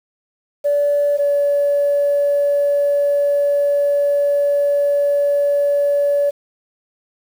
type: tone pair in turn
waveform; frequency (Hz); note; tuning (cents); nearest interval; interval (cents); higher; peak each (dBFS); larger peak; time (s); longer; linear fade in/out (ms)
sine; 577 / 572; D5 / D5; -31 / -46; unison; 15; first; -12; neither; 0.64-1.18 / 1.18-6.31; second; 20
effects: tanh soft clip ceiling -9 dBFS + 7-bit